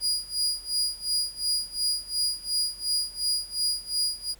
35% pulse tone with tremolo, 4881 Hz, D#8, 34 cents flat, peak -21 dBFS, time 0-4.35 s, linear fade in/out 50 ms, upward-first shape sine, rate 2.8 Hz, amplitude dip 90%, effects added 50 Hz sine -53 dBFS peak until 4.39 s + pink hiss -57 dBFS RMS until 4.39 s

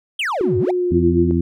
triangle exponential two-way sweep, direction down then up, 3338 to 87.8 to 858 Hz, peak -17 dBFS, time 0.19-0.71 s, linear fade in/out 5 ms, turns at 0.58 s
sine tone with pitch glide, 365.4 to 346.7 Hz, F#4 to F4, -22 to -13 cents, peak -16 dBFS, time 0.41-1.31 s, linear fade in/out 0 ms, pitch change -91 cents, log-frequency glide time 0.65-1.08 s
harmonic tone, 84.8 Hz, E2, 50 cents sharp, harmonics 1 / 2 / 3 / 4, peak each -20 / -20 / -20 / -20 dBFS, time 0.91-1.41 s, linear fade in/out 5 ms
effects none

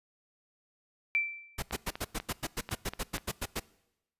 sine tone with exponential decay, 2338 Hz, D7, 8 cents flat, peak -23 dBFS, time 1.15-1.6 s, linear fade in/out 0 ms, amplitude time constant 96 ms
pink noise bursts, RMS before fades -33 dBFS, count 15, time 1.58-3.599 s, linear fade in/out 10 ms, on 45 ms, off 96 ms
click train, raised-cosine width 0.3 ms, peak -22 dBFS, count 8, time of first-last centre 1.71-3.426 s, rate 4.08 Hz
effects noise-tail reverb RT60 0.9 s tail -22 dB re dry + resampled to 32000 Hz

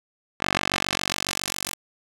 10% pulse tone with band-pass filter sweep, 47.29 Hz, F#1, 39 cents sharp, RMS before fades -28 dBFS, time 0.4-1.75 s, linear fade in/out 10 ms, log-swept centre 1900 to 10000 Hz, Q 0.74, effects 8-bit

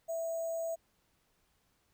sine tone with sample-and-hold, 659.3 Hz, E5, in tune, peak -33 dBFS, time 0.08-0.76 s, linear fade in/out 20 ms, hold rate 7350 Hz, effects pink hiss -74 dBFS RMS until 1.93 s

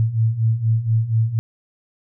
sine beating tone pair, 110 / 114.2 Hz, A2 / A#2, 0 / -35 cents, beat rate 4.2 Hz, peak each -21 / -17 dBFS, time 0-1.39 s, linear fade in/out 0 ms, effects none

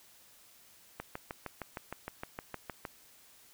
click train, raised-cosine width 0.5 ms, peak -23 dBFS, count 13, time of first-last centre 1-2.852 s, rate 6.48 Hz, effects white hiss -60 dBFS RMS until 3.53 s

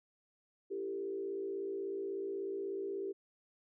sine tone with frequency modulation, 392 Hz, G4, in tune, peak -36 dBFS, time 0.7-3.13 s, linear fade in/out 20 ms, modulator 56.4 Hz, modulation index 0.79, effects none

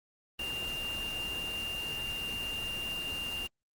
sine tone in noise, 2794 Hz, F7, in tune, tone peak -34 dBFS, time 0.39-3.47 s, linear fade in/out 5 ms, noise pink, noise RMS -42 dBFS, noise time 0.39-3.47 s, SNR +5 dB, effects Opus 24 kbps

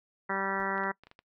harmonic tone, 194.5 Hz, G3, 13 cents flat, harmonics 1 / 2 / 3 / 4 / 5 / 6 / 7 / 8 / 9 / 10, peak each -39 / -38 / -40 / -39 / -36 / -41 / -36 / -39 / -39 / -38 dBFS, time 0.29-0.92 s, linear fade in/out 10 ms
brown noise with exponential decay, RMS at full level -49 dBFS, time 0.6-0.75 s, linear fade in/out 0 ms, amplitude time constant 32 ms
clicks, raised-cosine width 0.3 ms, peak -35 dBFS, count 6, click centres 0.78 / 0.837 / 1.036 / 1.07 / 1.114 / 1.191 s
effects noise-tail reverb RT60 0.1 s tail -22 dB re dry

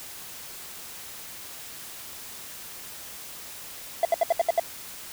triangle tone bursts, 674 Hz, E5, 38 cents sharp, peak -15 dBFS, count 7, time 4.03-4.597 s, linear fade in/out 2 ms, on 21 ms, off 70 ms, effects white hiss -41 dBFS RMS until 5.12 s

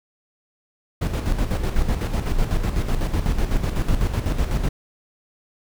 brown noise with tremolo, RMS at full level -19 dBFS, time 1.01-4.69 s, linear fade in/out 10 ms, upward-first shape square, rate 8 Hz, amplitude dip 55%, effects none

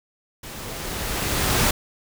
pink noise with level ramp, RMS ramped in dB -37 to -18 dBFS, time 0.43-1.71 s, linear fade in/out 5 ms, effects none

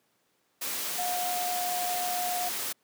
sine tone in noise, 718 Hz, F5, 48 cents sharp, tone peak -30 dBFS, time 0.98-2.49 s, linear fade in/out 10 ms, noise white, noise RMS -33 dBFS, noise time 0.61-2.73 s, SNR 0 dB, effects pink hiss -71 dBFS RMS until 2.83 s + high-pass 200 Hz 12 dB/octave

